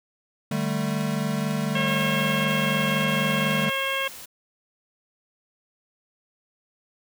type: chord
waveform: square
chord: D suspended fourth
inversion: none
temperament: equal with one note detuned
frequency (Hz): 150 / 196 / 220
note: D3 / G3 / A3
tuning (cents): +37 / 0 / 0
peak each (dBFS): -29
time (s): 0.51-3.7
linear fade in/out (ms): 5
type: harmonic tone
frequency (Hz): 541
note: C#5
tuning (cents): -42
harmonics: 1 / 2 / 3 / 4 / 5 / 6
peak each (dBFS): -31 / -31 / -31 / -31 / -31 / -31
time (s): 1.75-4.08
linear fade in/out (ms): 5
type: noise bursts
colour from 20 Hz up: white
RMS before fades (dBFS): -41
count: 4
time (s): 1.87-4.259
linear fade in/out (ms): 10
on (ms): 580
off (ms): 23
effects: none